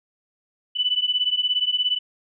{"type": "beating tone pair", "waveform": "sine", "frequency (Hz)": [2977, 2994], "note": ["F#7", "F#7"], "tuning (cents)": [10, 20], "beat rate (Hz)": 17, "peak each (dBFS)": [-22, -23], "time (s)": [0.75, 1.99], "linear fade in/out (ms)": 20, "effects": []}